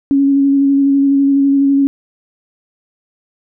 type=tone with vibrato; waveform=sine; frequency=277.2 Hz; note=C#4; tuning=in tune; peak=-8 dBFS; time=0.11-1.87 s; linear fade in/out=0 ms; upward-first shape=square; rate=12 Hz; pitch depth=13 cents each way; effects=none